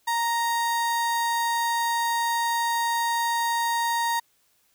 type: tone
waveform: 35% pulse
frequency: 932.3 Hz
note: A#5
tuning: in tune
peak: -21 dBFS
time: 0.07-4.2 s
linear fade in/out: 10 ms
effects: white hiss -66 dBFS RMS until 4.74 s